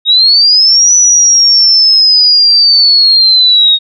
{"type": "linear two-way sweep", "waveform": "sine", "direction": "up then down", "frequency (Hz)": [3729, 5950, 3729], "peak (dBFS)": -3, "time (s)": [0.05, 3.79], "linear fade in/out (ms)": 50, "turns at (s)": 0.94, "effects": []}